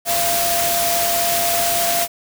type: tone in noise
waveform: sine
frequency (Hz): 688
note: F5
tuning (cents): -26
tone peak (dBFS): -20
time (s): 0.05-2.08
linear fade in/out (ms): 50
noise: white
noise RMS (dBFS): -20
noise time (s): 0.05-2.08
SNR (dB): -3
effects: none